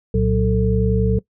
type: tone cluster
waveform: sine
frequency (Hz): 64.1 / 115.3 / 186.1 / 444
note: C2 / A#2 / F#3 / A4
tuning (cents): -35 / -19 / +10 / +16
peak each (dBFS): -20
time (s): 0.14-1.19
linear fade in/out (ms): 5
effects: noise-tail reverb RT60 0.1 s tail -20 dB re dry